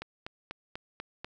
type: click train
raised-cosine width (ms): 0.3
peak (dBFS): -22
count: 6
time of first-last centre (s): 0.02-1.245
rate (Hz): 4.08
effects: none